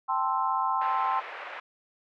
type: chord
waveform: sine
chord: A minor seventh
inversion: third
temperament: equal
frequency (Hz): 784 / 880 / 1046.5 / 1318.5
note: G5 / A5 / C6 / E6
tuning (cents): 0 / 0 / 0 / 0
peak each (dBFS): -31 / -31 / -27 / -33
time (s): 0.08-1.21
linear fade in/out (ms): 20
type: band-pass noise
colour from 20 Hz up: white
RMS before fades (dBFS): -40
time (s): 0.81-1.6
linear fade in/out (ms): 5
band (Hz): 520 to 2200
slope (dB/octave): 24
effects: none